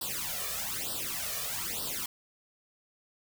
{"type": "noise with flanger", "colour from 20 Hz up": "white", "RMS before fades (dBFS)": -35, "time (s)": [0.01, 2.06], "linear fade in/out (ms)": 5, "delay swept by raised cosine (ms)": [0.22, 1.72], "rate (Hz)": 1.1, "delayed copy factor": 1, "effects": []}